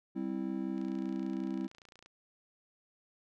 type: chord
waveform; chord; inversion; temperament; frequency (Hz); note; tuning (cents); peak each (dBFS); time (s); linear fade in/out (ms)
triangle; C major; second; just; 196.22 / 261.6 / 327; G3 / C4 / E4; +2 / 0 / -14; -36; 0.15-1.68; 20
type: click train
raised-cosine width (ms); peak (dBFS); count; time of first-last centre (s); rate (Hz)
0.2; -38; 38; 0.78-2.06; 28.9
effects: none